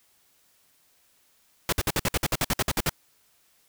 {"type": "noise bursts", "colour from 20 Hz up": "pink", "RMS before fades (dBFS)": -24, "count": 14, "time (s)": [1.69, 2.895], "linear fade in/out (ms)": 2, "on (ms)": 35, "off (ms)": 55, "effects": ["white hiss -64 dBFS RMS until 3.68 s"]}